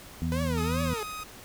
harmonic tone, 81.6 Hz, E2, 17 cents flat, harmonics 1 / 2 / 3, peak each -31 / -30 / -32 dBFS, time 0.22-0.94 s, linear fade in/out 0 ms
sawtooth tone with vibrato, 492.2 Hz, B4, 6 cents flat, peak -28 dBFS, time 0.32-1.03 s, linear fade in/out 0 ms, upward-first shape triangle, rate 2.5 Hz, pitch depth 280 cents each way
sawtooth tone, 1254 Hz, D#6, 13 cents sharp, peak -32 dBFS, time 0.57-1.24 s, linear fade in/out 10 ms
effects pink hiss -47 dBFS RMS until 1.44 s

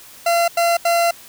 40% pulse tone bursts at uneven times, 683 Hz, F5, 39 cents flat, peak -13 dBFS, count 3, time 0.26-0.48 / 0.57-0.77 / 0.85-1.11 s, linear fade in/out 5 ms, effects white hiss -42 dBFS RMS until 1.28 s

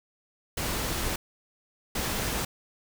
pink noise bursts at uneven times, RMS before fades -30 dBFS, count 2, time 0.57-1.16 / 1.95-2.45 s, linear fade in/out 5 ms, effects none

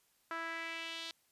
sawtooth tone with band-pass filter sweep, 330 Hz, E4, 2 cents sharp, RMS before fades -42 dBFS, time 0.31-1.11 s, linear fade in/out 0 ms, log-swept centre 1400 to 3900 Hz, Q 2.5, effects white hiss -73 dBFS RMS until 1.31 s + resampled to 32000 Hz

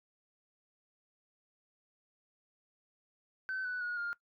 sine tone with pitch steps, 1529 / 1488 / 1448.2 / 1409.4 Hz, G6 / F#6 / F#6 / F6, -44 / +9 / -38 / +15 cents, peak -33 dBFS, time 3.49-4.13 s, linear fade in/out 0 ms, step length 160 ms, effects noise-tail reverb RT60 0.1 s tail -20 dB re dry + tanh soft clip ceiling -31 dBFS

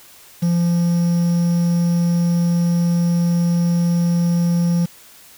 triangle tone with quantisation, 171.8 Hz, F3, 28 cents flat, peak -12 dBFS, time 0.42-4.86 s, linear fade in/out 10 ms, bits 6, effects white hiss -45 dBFS RMS until 5.37 s

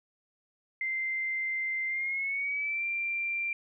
sine tone with pitch glide, 2084 to 2366 Hz, C7 to D7, -7 to +12 cents, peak -29 dBFS, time 0.81-3.53 s, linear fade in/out 2 ms, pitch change +219 cents, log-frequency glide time 1.87-2.85 s, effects none

